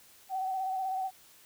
sine tone with vibrato, 759 Hz, F#5, 44 cents sharp, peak -30 dBFS, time 0.29-1.11 s, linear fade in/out 50 ms, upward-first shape square, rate 16 Hz, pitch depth 27 cents each way, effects white hiss -58 dBFS RMS until 1.45 s

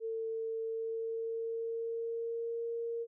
sine tone with pitch glide, 449.5 to 464.3 Hz, A4 to A#4, +37 to -7 cents, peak -34 dBFS, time 0-3.07 s, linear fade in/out 50 ms, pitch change +56 cents, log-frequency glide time 0.61-2.65 s, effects none

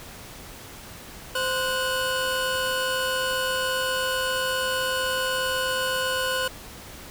25% pulse tone pair together, 518.6 / 1468 Hz, C5 / F#6, -15 / -14 cents, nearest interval octave + tritone, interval 1801 cents, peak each -23 dBFS, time 1.35-6.48 s, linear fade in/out 5 ms, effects pink hiss -42 dBFS RMS until 7.1 s

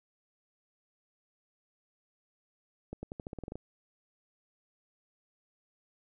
accelerating click train, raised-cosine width 2 ms, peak -26 dBFS, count 11, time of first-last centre 2.93-3.556 s, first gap 100 ms, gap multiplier 0.89, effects none

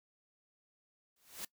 white noise with exponential growth, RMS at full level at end -39 dBFS, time 1.16-1.45 s, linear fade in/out 5 ms, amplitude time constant 63 ms, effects noise-tail reverb RT60 0.1 s tail -21 dB re dry

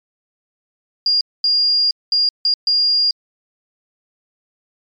sine tone bursts at uneven times, 4823 Hz, D8, 45 cents sharp, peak -12 dBFS, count 5, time 1.06-1.21 / 1.44-1.91 / 2.12-2.29 / 2.45-2.54 / 2.67-3.11 s, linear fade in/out 2 ms, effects MP3 96 kbps

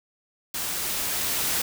white noise with level ramp, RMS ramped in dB -30 to -25 dBFS, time 0.54-1.62 s, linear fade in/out 5 ms, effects none

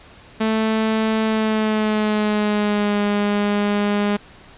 sawtooth tone with pitch glide, 220 to 205.3 Hz, A3 to G#3, 0 to -20 cents, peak -13 dBFS, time 0.4-4.17 s, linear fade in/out 10 ms, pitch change -120 cents, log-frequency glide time 1.24-3 s, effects pink hiss -45 dBFS RMS until 4.57 s + resampled to 8000 Hz

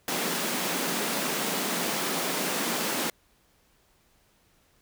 pink high-pass noise, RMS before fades -29 dBFS, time 0.08-3.1 s, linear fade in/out 2 ms, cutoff 170 Hz, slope 48 dB/octave, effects pink hiss -65 dBFS RMS until 4.81 s

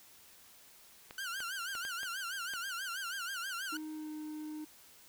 clicks, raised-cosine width 0.3 ms, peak -30 dBFS, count 6, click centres 1.109 / 1.404 / 1.752 / 1.851 / 2.032 / 2.537 s
sawtooth tone with vibrato, 1480 Hz, F#6, in tune, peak -34 dBFS, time 1.18-3.77 s, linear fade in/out 2 ms, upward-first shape sine, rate 6.2 Hz, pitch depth 150 cents each way
triangle tone with pitch glide, 310 to 306.3 Hz, D#4 to D#4, -6 to -27 cents, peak -38 dBFS, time 3.72-4.65 s, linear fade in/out 10 ms, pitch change -21 cents, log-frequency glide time 3.94-4.1 s
effects white hiss -59 dBFS RMS until 5.08 s

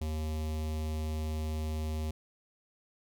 square tone with notch filter, 77.78 Hz, D#2, in tune, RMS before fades -34 dBFS, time 0.01-2.11 s, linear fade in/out 5 ms, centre 1500 Hz, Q 1.1, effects none

